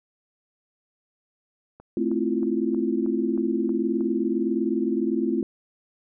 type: click train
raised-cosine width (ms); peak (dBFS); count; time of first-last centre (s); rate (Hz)
1; -31; 8; 1.8-4.008; 3.17
type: chord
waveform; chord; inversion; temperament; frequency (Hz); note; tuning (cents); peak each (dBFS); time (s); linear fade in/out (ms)
sine; F major seventh; first; equal; 220 / 261.6 / 329.6 / 349.2; A3 / C4 / E4 / F4; 0 / 0 / 0 / 0; -27; 1.97-5.43; 2
effects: none